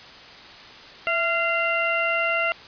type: harmonic tone with a mistuned harmonic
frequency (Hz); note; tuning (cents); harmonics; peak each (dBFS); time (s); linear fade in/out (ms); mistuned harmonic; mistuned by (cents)
691; F5; -19; 1 / 2 / 3 / 4; -26 / -26 / -26 / -26; 1.07-2.52; 0; 1; -66
effects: white hiss -43 dBFS RMS until 2.67 s + resampled to 11025 Hz